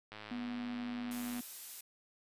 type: click train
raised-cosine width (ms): 0.3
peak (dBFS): -31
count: 136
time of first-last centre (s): 0.12-1.394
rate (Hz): 106
type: tone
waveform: triangle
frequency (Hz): 243.8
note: B3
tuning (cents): -22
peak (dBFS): -36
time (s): 0.31-1.41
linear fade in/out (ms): 5
type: noise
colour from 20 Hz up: blue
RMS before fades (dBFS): -46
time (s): 1.11-1.81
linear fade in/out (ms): 5
effects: resampled to 32000 Hz